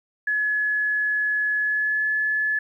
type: tone with pitch glide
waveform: sine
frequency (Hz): 1700 to 1718.8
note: G#6 to A6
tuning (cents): +40 to -41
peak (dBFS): -20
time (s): 0.27-2.59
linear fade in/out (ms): 5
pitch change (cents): +19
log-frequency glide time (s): 1.58-2.08
effects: 10-bit